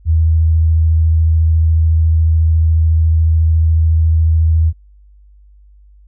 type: tone with vibrato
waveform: sine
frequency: 80.5 Hz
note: E2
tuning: 41 cents flat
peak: -8 dBFS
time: 0.05-4.73 s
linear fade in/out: 50 ms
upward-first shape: sine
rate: 14 Hz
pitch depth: 16 cents each way
effects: added 50 Hz sine -41 dBFS peak until 6.07 s